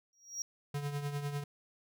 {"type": "tone with exponential growth", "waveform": "triangle", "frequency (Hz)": 5670, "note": "F8", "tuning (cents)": 25, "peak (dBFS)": -31, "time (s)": [0.13, 0.42], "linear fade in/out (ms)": 1, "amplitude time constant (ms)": 61}
{"type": "tone with tremolo", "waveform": "square", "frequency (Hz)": 144, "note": "D3", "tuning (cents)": -34, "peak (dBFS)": -33, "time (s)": [0.74, 1.44], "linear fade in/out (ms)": 5, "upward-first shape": "triangle", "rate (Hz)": 10, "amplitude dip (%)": 65}
{"effects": []}